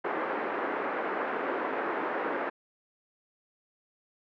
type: band-pass noise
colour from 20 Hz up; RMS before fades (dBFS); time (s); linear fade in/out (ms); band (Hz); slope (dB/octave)
pink; -32; 0.04-2.5; 10; 310 to 1800; 24
effects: none